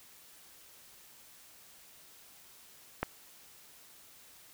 click, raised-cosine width 0.5 ms, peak -15 dBFS, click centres 3.03 s, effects white hiss -57 dBFS RMS until 4.53 s

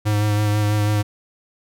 square tone with vibrato, 104.9 Hz, G#2, 18 cents sharp, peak -17 dBFS, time 0.05-1.03 s, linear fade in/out 20 ms, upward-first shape sine, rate 6.1 Hz, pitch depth 20 cents each way, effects none

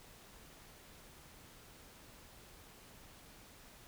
silence, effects pink hiss -58 dBFS RMS until 3.87 s

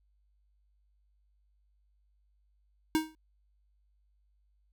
square tone with exponential decay, 314.9 Hz, D#4, 21 cents sharp, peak -22 dBFS, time 2.95-3.15 s, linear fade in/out 0 ms, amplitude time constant 43 ms, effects added 50 Hz sine -67 dBFS peak until 4.72 s

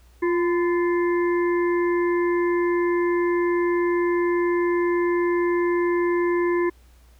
harmonic tone with a mistuned harmonic, 349.2 Hz, F4, in tune, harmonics 1 / 3 / 5 / 6, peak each -19 / -29 / -33 / -35 dBFS, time 0.22-6.7 s, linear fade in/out 10 ms, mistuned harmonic 3, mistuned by -48 cents, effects added 60 Hz sine -50 dBFS peak until 7.19 s + pink hiss -60 dBFS RMS until 7.19 s

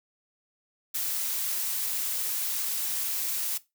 blue noise, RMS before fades -30 dBFS, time 0.94-3.58 s, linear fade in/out 10 ms, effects noise-tail reverb RT60 0.2 s tail -17 dB re dry

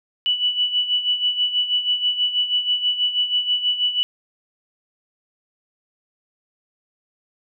sine tone with tremolo, 2960 Hz, F#7, in tune, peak -15 dBFS, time 0.26-4.03 s, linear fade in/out 0 ms, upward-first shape sine, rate 6.2 Hz, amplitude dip 70%, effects none

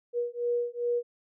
sine beating tone pair, 478.8 / 481.3 Hz, A#4 / B4, +46 / -45 cents, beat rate 2.5 Hz, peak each -30 dBFS, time 0.13-1.03 s, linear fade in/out 50 ms, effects none

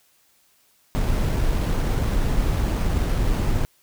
brown noise with sample-and-hold, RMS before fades -21 dBFS, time 0.95-3.65 s, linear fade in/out 0 ms, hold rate 7350 Hz, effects white hiss -61 dBFS RMS until 3.82 s

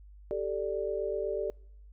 sine chord, G suspended second, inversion none, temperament equal, 392 / 440 / 587.3 Hz, G4 / A4 / D5, 0 / 0 / 0 cents, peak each -34 dBFS, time 0.31-1.5 s, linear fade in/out 0 ms, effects noise-tail reverb RT60 0.7 s tail -26 dB re dry + added 50 Hz sine -49 dBFS peak until 1.92 s

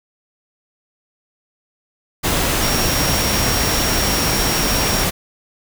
sine tone in noise, 5588 Hz, F8, in tune, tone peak -23 dBFS, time 2.61-5.05 s, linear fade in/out 20 ms, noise pink, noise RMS -18 dBFS, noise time 2.23-5.11 s, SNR -8 dB, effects none

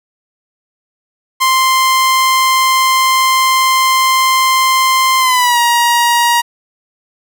sawtooth tone with pitch glide, 1046.5 to 948.6 Hz, C6 to A#5, 0 to +30 cents, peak -5 dBFS, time 1.4-6.42 s, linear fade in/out 20 ms, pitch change -170 cents, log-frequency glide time 5.19-5.59 s, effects none

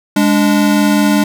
square tone pair together, 205.8 / 291 Hz, G#3 / D4, -16 / -16 cents, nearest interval tritone, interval 600 cents, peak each -12 / -13 dBFS, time 0.16-1.24 s, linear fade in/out 5 ms, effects none

